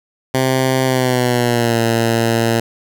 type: tone with pitch glide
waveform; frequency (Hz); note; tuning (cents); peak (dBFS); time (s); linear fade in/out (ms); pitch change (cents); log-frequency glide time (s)
10% pulse; 130.81 to 115.2; C3 to A#2; 0 to -20; -5; 0.34-2.6; 5; -220; 0.85-1.8
effects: none